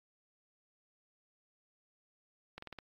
slowing click train, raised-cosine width 0.3 ms, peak -29 dBFS, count 5, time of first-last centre 2.58-2.787 s, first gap 44 ms, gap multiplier 1.11, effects AAC 32 kbps

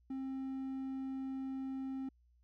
triangle tone, 265.9 Hz, C4, 28 cents sharp, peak -36 dBFS, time 0.1-2.09 s, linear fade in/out 5 ms, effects added 60 Hz sine -66 dBFS peak until 2.43 s

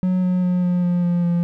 triangle tone with pitch steps, 183.7 / 181.8 / 179.92 / 178.06 / 176.22 / 174.39 / 172.59 Hz, F#3 / F#3 / F#3 / F3 / F3 / F3 / F3, -12 / -30 / -48 / +34 / +16 / -2 / -20 cents, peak -14 dBFS, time 0.03-1.43 s, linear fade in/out 0 ms, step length 200 ms, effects none

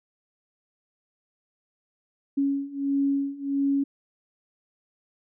sine beating tone pair, 277.2 / 278.7 Hz, C#4 / C#4, 0 / +9 cents, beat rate 1.5 Hz, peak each -27 / -25 dBFS, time 2.37-3.84 s, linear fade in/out 10 ms, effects none

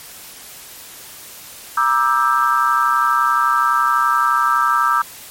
sine chord, E half-diminished seventh, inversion second, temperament just, 949.3 / 1186.7 / 1318.5 / 1582.2 Hz, Bb5 / D6 / E6 / G6, +31 / +18 / 0 / +16 cents, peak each -21 / -17 / -16 / -22 dBFS, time 1.77-5.02 s, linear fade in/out 5 ms, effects white hiss -37 dBFS RMS until 5.3 s + MP3 64 kbps

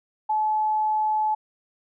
sine tone, 860 Hz, A5, 40 cents flat, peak -20 dBFS, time 0.29-1.35 s, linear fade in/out 10 ms, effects none

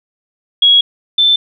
sine tone pair in turn, 3322 / 3538 Hz, G#7 / A7, 0 / +9 cents, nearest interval minor second, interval 109 cents, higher second, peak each -5 / -7 dBFS, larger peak first, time 0.62-0.81 / 1.18-1.36 s, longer first, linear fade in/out 5 ms, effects none

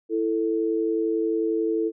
sine tone pair together, 330.9 / 442.1 Hz, E4 / A4, +7 / +8 cents, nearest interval perfect fourth, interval 501 cents, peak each -24 dBFS, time 0.09-1.92 s, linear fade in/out 50 ms, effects none

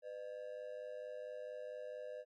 triangle ring-modulated tone, 554.4 Hz, C#5, in tune, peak -39 dBFS, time 0.02-2.25 s, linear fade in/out 50 ms, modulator 52.2 Hz, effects MP3 48 kbps

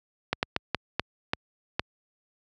slowing click train, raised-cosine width 0.3 ms, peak -8 dBFS, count 7, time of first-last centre 0.33-1.795 s, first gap 99 ms, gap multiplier 1.36, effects high-pass 60 Hz 12 dB/octave

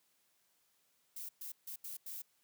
violet noise bursts at uneven times, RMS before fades -45 dBFS, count 5, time 1.16-1.29 / 1.41-1.52 / 1.67-1.76 / 1.84-1.97 / 2.06-2.22 s, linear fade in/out 5 ms, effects white hiss -75 dBFS RMS until 2.43 s + high-pass 100 Hz 12 dB/octave

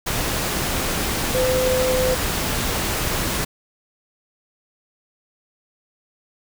sine tone in noise, 511 Hz, C5, 41 cents flat, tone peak -18 dBFS, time 1.34-2.15 s, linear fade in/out 10 ms, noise pink, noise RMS -23 dBFS, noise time 0.06-3.45 s, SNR +2 dB, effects none

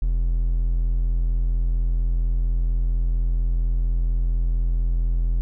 triangle tone, 42.15 Hz, E1, 39 cents sharp, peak -16 dBFS, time 0.02-5.41 s, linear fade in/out 0 ms, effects none

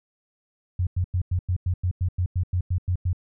sine tone bursts, 90.1 Hz, F#2, 45 cents flat, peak -20 dBFS, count 14, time 0.79-3.131 s, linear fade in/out 5 ms, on 79 ms, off 95 ms, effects none

